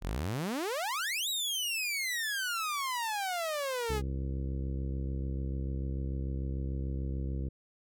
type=exponential two-way sweep; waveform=sawtooth; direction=up then down; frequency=36.71 to 3911 to 406.6 Hz; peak=-28 dBFS; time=0.01-4.02 s; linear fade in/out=50 ms; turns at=1.29 s
type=harmonic tone; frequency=66.8 Hz; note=C2; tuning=36 cents sharp; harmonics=1 / 2 / 3 / 4 / 5 / 6 / 7 / 8; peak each=-33 / -38 / -44 / -46 / -46 / -54 / -51 / -56 dBFS; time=3.89-7.49 s; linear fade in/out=10 ms
effects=none